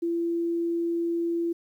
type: tone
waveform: sine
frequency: 338.5 Hz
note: E4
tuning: 46 cents sharp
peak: -24 dBFS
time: 0.02-1.53 s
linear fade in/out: 10 ms
effects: 10-bit